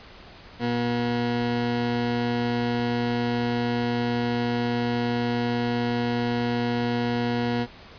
20% pulse tone pair together, 120 / 240 Hz, B2 / B3, -49 / -49 cents, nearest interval octave, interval 1200 cents, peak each -23 / -22 dBFS, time 0.59-7.67 s, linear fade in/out 50 ms, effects pink hiss -46 dBFS RMS until 7.98 s + resampled to 11025 Hz

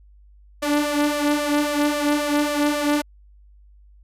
sawtooth tone with flanger, 293.7 Hz, D4, in tune, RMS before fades -21 dBFS, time 0.62-3.02 s, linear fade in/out 10 ms, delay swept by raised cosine 1.6 to 3.5 ms, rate 3.7 Hz, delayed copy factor +0.6, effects added 50 Hz sine -47 dBFS peak until 4.03 s + resampled to 32000 Hz

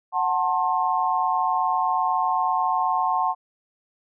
sine chord, F# diminished, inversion none, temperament just, 740 / 888 / 1065.6 Hz, F#5 / A5 / C6, 0 / +16 / +31 cents, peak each -24 dBFS, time 0.12-3.35 s, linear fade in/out 50 ms, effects none

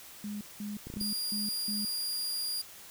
sine tone bursts, 207.7 Hz, G#3, in tune, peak -35 dBFS, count 5, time 0.24-1.85 s, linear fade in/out 2 ms, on 170 ms, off 190 ms
clicks, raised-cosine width 3 ms, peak -29 dBFS, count 5, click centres 0.87 / 0.901 / 0.939 / 0.97 / 1.013 s
sawtooth tone, 4822 Hz, D8, 45 cents sharp, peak -29 dBFS, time 1-2.62 s, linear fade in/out 10 ms
effects white hiss -50 dBFS RMS until 2.9 s

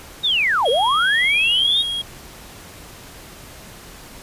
sine linear two-way sweep, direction down then up, 3789 to 434.2 to 3789 Hz, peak -15 dBFS, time 0.23-1.83 s, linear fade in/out 20 ms, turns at 0.69 s
triangle tone, 3278 Hz, G#7, 23 cents flat, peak -20 dBFS, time 0.65-2.02 s, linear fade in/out 10 ms
effects pink hiss -40 dBFS RMS until 4.22 s + resampled to 32000 Hz

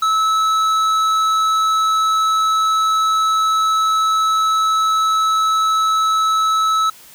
triangle tone with tanh clipping, 1302 Hz, E6, 22 cents flat, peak -15 dBFS, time 0.02-6.9 s, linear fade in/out 5 ms, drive 15 dB, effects white hiss -43 dBFS RMS until 7.14 s

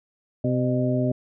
harmonic tone with a mistuned harmonic, 127.6 Hz, C3, 43 cents flat, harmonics 1 / 2 / 3 / 4 / 5, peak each -24 / -24 / -30 / -37 / -27 dBFS, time 0.44-1.12 s, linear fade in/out 5 ms, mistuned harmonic 5, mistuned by -73 cents, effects none

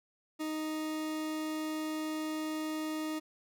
40% pulse tone, 311.1 Hz, D#4, in tune, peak -33 dBFS, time 0.39-3.2 s, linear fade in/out 20 ms, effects none

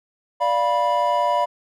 triangle chord, B diminished, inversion first, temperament equal with one note detuned, 587.3 / 698.5 / 980.4 Hz, D5 / F5 / B5, 0 / 0 / -13 cents, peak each -21 / -21 / -18 dBFS, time 0.4-1.46 s, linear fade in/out 20 ms, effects none

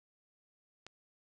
click, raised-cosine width 0.2 ms, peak -30 dBFS, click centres 0.866 s, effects resampled to 24000 Hz

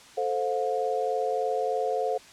sine chord, F major, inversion first, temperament equal with one note detuned, 440 / 523.3 / 715.2 Hz, A4 / C5 / F5, 0 / 0 / +41 cents, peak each -29 dBFS, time 0.17-2.18 s, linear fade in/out 10 ms, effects white hiss -50 dBFS RMS until 2.32 s + low-pass 7000 Hz 12 dB/octave

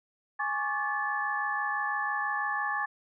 sine tone cluster, 830 / 1103 / 1169 / 1734 Hz, G#5 / C#6 / D6 / A6, -1 / -9 / -8 / -26 cents, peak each -34 / -35 / -36 / -31 dBFS, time 0.39-2.86 s, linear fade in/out 10 ms, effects none

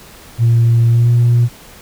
sine tone with pitch glide, 116.54 to 119.54 Hz, A#2 to A#2, 0 to +44 cents, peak -6 dBFS, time 0.38-1.49 s, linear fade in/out 50 ms, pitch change +44 cents, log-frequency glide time 0.89-1.11 s, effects tanh soft clip ceiling -5 dBFS + pink hiss -39 dBFS RMS until 1.81 s

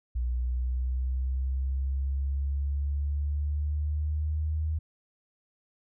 sine linear sweep, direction up, 60.4 to 78.5 Hz, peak -26 dBFS, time 0.15-4.79 s, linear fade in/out 10 ms, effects none

